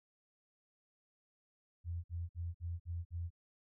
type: tone bursts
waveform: sine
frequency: 85.6 Hz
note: F2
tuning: 34 cents flat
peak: -37 dBFS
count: 6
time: 1.84-3.305 s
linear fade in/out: 50 ms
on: 200 ms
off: 53 ms
effects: none